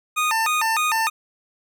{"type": "tone with vibrato", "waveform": "25% pulse", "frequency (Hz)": 1052, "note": "C6", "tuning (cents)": 9, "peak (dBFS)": -15, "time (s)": [0.16, 1.1], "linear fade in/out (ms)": 20, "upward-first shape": "square", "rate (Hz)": 3.3, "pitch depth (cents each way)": 280, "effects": []}